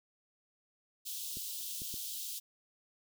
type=high-pass noise; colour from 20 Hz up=white; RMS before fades=-41 dBFS; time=1.05-2.4 s; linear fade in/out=20 ms; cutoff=3000 Hz; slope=48 dB/octave
type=clicks; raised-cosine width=3 ms; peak=-35 dBFS; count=3; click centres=1.371 / 1.819 / 1.941 s
effects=none